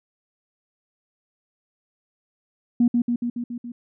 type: tone with echo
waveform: sine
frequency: 239.4 Hz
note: A#3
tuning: 46 cents sharp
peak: -13 dBFS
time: 2.8-2.88 s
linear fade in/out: 5 ms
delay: 140 ms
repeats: 6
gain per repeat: -3 dB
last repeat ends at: 3.72 s
effects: tanh soft clip ceiling -9 dBFS